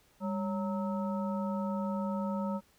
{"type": "harmonic tone with a mistuned harmonic", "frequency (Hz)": 185, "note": "F#3", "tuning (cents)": 0, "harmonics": [1, 3, 5, 7], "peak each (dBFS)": [-32, -38, -40, -44], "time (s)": [0.2, 2.61], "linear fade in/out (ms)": 50, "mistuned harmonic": 1, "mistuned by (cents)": 140, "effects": ["pink hiss -66 dBFS RMS until 2.78 s"]}